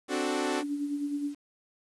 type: chord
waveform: sawtooth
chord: D dominant seventh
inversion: third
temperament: equal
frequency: 261.6 / 293.7 / 370 / 440 Hz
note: C4 / D4 / F#4 / A4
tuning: 0 / 0 / 0 / 0 cents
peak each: -30 / -28 / -28 / -33 dBFS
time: 0.08-0.64 s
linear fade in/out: 50 ms
type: tone with tremolo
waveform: sine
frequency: 288.1 Hz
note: D4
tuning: 33 cents flat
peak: -27 dBFS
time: 0.6-1.35 s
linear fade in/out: 50 ms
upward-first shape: sine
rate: 9.6 Hz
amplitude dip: 50%
effects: resampled to 24000 Hz + 9-bit